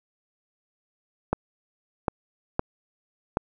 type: clicks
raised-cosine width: 1 ms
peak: -8 dBFS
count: 4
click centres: 1.33 / 2.082 / 2.594 / 3.371 s
effects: none